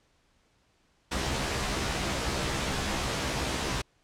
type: noise with comb filter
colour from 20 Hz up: pink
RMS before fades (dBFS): -30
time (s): 1.11-3.82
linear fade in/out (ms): 10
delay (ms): 15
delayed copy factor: +1
effects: pink hiss -68 dBFS RMS until 4.03 s + low-pass 7000 Hz 12 dB/octave